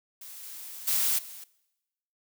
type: noise with level steps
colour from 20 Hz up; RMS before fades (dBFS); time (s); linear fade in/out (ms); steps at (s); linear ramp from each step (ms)
blue; -44 / -42 / -26 / -44; 0.21-1.44; 5; 0.43 / 0.87 / 1.18; 10
effects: noise-tail reverb RT60 1.0 s tail -23 dB re dry